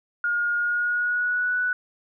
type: tone with pitch glide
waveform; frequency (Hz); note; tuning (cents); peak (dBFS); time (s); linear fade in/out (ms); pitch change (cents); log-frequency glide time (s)
sine; 1426 to 1482.3; F6 to F#6; +36 to +3; -21; 0.24-1.73; 2; +67; 0.56-1.59
effects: none